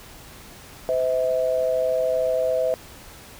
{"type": "tone pair together", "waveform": "sine", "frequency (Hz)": [511.9, 645], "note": ["C5", "E5"], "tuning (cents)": [-38, -38], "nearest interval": "major third", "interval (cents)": 400, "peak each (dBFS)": -22, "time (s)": [0.89, 2.74], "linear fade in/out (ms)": 0, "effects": ["pink hiss -44 dBFS RMS until 3.39 s"]}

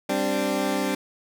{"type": "chord", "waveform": "20% pulse", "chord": "G suspended fourth", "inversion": "none", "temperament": "equal with one note detuned", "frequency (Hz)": [196, 260.7, 293.7], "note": ["G3", "C4", "D4"], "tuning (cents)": [0, -6, 0], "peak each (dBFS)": [-23, -23, -22], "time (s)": [0.09, 0.95], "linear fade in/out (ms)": 5, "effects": []}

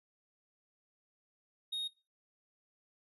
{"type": "tone", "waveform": "triangle", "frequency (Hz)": 3729, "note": "A#7", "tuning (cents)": 0, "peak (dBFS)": -33, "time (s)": [1.72, 1.88], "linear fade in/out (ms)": 10, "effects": ["noise-tail reverb RT60 0.3 s tail -22 dB re dry", "resampled to 32000 Hz"]}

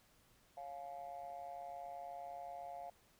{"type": "tone with amplitude modulation", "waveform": "sine", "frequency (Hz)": 703, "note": "F5", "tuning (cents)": 11, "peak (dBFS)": -40, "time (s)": [0.57, 2.9], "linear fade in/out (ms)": 5, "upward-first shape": "sine", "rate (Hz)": 148, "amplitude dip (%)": 95, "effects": ["tanh soft clip ceiling -39 dBFS", "pink hiss -70 dBFS RMS until 3.19 s"]}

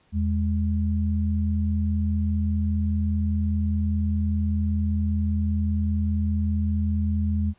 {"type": "tone pair together", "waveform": "sine", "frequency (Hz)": [82.41, 207.4], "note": ["E2", "G#3"], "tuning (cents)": [0, -2], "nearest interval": "octave + major third", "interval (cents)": 1598, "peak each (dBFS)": [-22, -26], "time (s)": [0.12, 7.54], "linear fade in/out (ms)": 50, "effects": ["pink hiss -63 dBFS RMS until 7.58 s", "resampled to 8000 Hz"]}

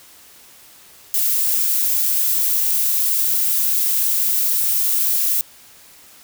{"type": "noise", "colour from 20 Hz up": "violet", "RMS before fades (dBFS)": -18, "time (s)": [1.14, 5.41], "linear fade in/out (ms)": 0, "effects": ["white hiss -46 dBFS RMS until 6.23 s"]}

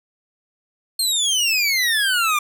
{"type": "exponential sweep", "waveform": "25% pulse", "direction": "down", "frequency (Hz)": [4281, 1174.7], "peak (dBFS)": -13, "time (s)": [0.99, 2.39], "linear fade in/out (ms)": 5, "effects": []}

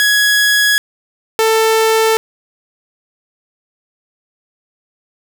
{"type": "tone pair in turn", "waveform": "sawtooth", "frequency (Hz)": [1673, 444.1], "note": ["G#6", "A4"], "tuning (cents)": [12, 16], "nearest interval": "octave + major seventh", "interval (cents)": 2296, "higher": "first", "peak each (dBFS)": [-6, -6], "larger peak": "neither", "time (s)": [[0, 0.78], [1.39, 2.17]], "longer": "neither", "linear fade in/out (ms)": 0, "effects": ["7-bit"]}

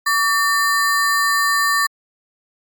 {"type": "ring-modulated tone", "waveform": "square", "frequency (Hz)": 1474, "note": "F#6", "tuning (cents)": -7, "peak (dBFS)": -12, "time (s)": [0.06, 1.87], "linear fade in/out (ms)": 10, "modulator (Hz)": 328, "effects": ["MP3 96 kbps"]}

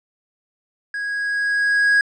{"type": "tone with level ramp", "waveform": "triangle", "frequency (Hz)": 1652, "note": "G#6", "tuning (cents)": -10, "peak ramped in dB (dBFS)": [-22, -10], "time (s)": [0.94, 2.01], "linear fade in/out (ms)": 2, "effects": ["resampled to 22050 Hz"]}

